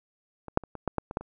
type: clicks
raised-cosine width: 1 ms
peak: -25 / -6 / -28 / -24 / -13 / -12 / -22 / -13 / -27 dBFS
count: 9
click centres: 0.483 / 0.574 / 0.637 / 0.753 / 0.877 / 0.983 / 1.111 / 1.171 / 1.21 s
effects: none